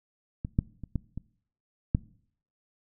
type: clicks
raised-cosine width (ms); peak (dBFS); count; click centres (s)
5; -19 / -10 / -26 / -16 / -23 / -9; 6; 0.449 / 0.589 / 0.837 / 0.957 / 1.176 / 1.949
effects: noise-tail reverb RT60 0.6 s tail -22 dB re dry